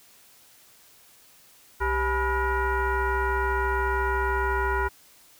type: tone with frequency modulation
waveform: sine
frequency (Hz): 521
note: C5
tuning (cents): -7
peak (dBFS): -22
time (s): 1.8-4.89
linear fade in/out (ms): 20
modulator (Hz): 457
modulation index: 2.5
effects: white hiss -55 dBFS RMS until 5.39 s